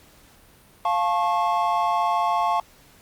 triangle chord, F augmented, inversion none, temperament just, 698.5 / 873.1 / 1091.3 Hz, F5 / A5 / C#6, 0 / -14 / -27 cents, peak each -22 dBFS, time 0.85-2.6 s, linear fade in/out 2 ms, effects pink hiss -53 dBFS RMS until 3.01 s + Opus 48 kbps

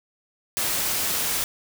white noise, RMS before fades -25 dBFS, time 0.57-1.44 s, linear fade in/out 0 ms, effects none

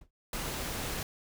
brown noise with exponential decay, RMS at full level -43 dBFS, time 0.01-0.11 s, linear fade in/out 5 ms, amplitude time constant 21 ms
pink noise, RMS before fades -36 dBFS, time 0.33-1.03 s, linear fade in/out 2 ms
effects none

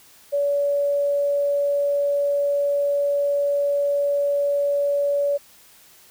sine tone, 570 Hz, C#5, 48 cents sharp, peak -18 dBFS, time 0.32-5.38 s, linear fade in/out 20 ms, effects white hiss -51 dBFS RMS until 6.1 s

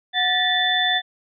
sine tone cluster, 735 / 1760 / 1926 / 3519 Hz, F#5 / A6 / B6 / A7, -12 / 0 / -44 / 0 cents, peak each -24 / -23 / -28 / -20 dBFS, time 0.13-1.02 s, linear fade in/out 50 ms, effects none

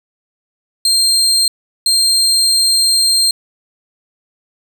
30% pulse tone bursts at uneven times, 4186 Hz, C8, in tune, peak -7 dBFS, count 2, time 0.85-1.48 / 1.86-3.31 s, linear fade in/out 2 ms, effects none

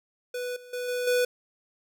square tone with level steps, 493.9 Hz, B4, in tune, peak -31 / -46 / -31 / -28 / -22 dBFS, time 0.34-1.25 s, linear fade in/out 5 ms, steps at 0.56 / 0.73 / 0.88 / 1.07 s, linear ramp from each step 5 ms, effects none

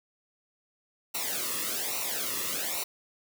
white noise with flanger, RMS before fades -32 dBFS, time 1.14-2.84 s, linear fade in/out 10 ms, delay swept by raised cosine 0.6 to 1.33 ms, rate 1.2 Hz, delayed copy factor -0.8, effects none

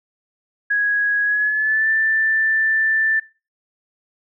sine tone with pitch glide, 1661.2 to 1770.2 Hz, G#6 to A6, 0 to +10 cents, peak -15 dBFS, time 0.7-3.2 s, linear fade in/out 10 ms, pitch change +110 cents, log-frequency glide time 1.23-1.89 s, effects noise-tail reverb RT60 0.3 s tail -18 dB re dry

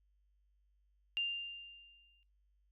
sine tone with exponential decay, 2794 Hz, F7, in tune, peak -31 dBFS, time 1.17-2.23 s, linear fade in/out 0 ms, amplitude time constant 230 ms, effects noise-tail reverb RT60 0.2 s tail -23 dB re dry + added 50 Hz sine -70 dBFS peak until 2.71 s

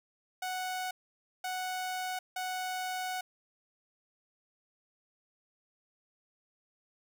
sawtooth tone bursts at uneven times, 740 Hz, F#5, in tune, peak -30 dBFS, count 3, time 0.42-0.91 / 1.44-2.19 / 2.36-3.21 s, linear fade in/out 5 ms, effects none

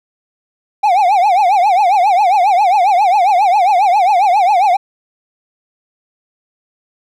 triangle tone with vibrato, 772 Hz, G5, 27 cents flat, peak -6 dBFS, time 0.83-4.77 s, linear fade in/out 10 ms, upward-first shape triangle, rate 7.4 Hz, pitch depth 220 cents each way, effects none

